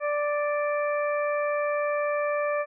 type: harmonic tone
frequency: 587.3 Hz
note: D5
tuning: in tune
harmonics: 1 / 2 / 3 / 4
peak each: -25 / -31 / -35 / -37 dBFS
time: 0-2.66 s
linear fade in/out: 50 ms
effects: none